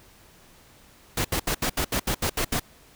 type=noise bursts; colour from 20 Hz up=pink; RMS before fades=-25 dBFS; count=10; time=1.17-2.597 s; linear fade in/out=5 ms; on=77 ms; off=73 ms; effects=pink hiss -54 dBFS RMS until 2.95 s